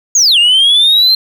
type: linear two-way sweep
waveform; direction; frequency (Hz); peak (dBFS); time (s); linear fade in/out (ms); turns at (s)
sine; down then up; 6850 to 2766 to 4176; -3; 0.15-1.15; 5; 0.38
effects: tanh soft clip ceiling -4 dBFS + 7-bit